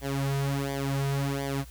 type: tone with flanger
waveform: sawtooth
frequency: 138.4 Hz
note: C#3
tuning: 2 cents flat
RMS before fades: -29 dBFS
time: 0.01-1.65 s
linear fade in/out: 50 ms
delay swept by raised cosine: 0.74 to 3.54 ms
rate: 1.4 Hz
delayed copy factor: -0.8
effects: added 60 Hz sine -44 dBFS peak until 1.7 s + white hiss -54 dBFS RMS until 1.7 s